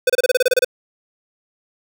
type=tone bursts; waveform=square; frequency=505 Hz; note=B4; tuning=39 cents sharp; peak=-12 dBFS; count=11; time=0.07-0.647 s; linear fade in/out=5 ms; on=27 ms; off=28 ms; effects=none